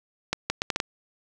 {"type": "accelerating click train", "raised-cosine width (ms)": 0.2, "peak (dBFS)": -7, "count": 6, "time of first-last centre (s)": [0.33, 0.801], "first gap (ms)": 170, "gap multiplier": 0.7, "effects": []}